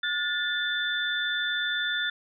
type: tone cluster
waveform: sine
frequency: 1441 / 1754 / 3532 Hz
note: F#6 / A6 / A7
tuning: -46 / -6 / +6 cents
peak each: -30 dBFS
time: 0.03-2.1 s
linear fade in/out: 5 ms
effects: none